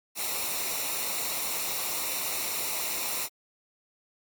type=noise with comb filter; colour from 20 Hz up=white; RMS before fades=-31 dBFS; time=0.15-3.29 s; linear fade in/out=50 ms; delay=0.62 ms; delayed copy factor=-0.6; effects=Opus 48 kbps